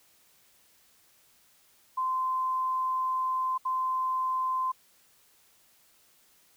sine tone bursts at uneven times, 1035 Hz, C6, 19 cents flat, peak -26 dBFS, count 2, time 1.97-3.58 / 3.65-4.72 s, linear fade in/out 10 ms, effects white hiss -63 dBFS RMS until 6.56 s

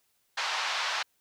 pink band-pass noise, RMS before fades -31 dBFS, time 0.37-1.03 s, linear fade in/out 10 ms, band 820 to 5300 Hz, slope 24 dB/octave, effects white hiss -72 dBFS RMS until 1.2 s

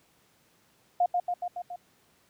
sine tone with echo, 710 Hz, F5, 28 cents sharp, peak -20 dBFS, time 1-1.06 s, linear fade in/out 5 ms, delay 140 ms, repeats 5, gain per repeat -3 dB, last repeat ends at 1.76 s, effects pink hiss -65 dBFS RMS until 2.29 s + high-pass 100 Hz 12 dB/octave

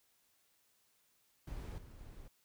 brown noise with level steps, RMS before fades -44 / -54 / -52 dBFS, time 1.47-2.28 s, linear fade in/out 5 ms, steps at 1.78 / 1.99 s, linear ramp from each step 2 ms, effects white hiss -74 dBFS RMS until 2.44 s

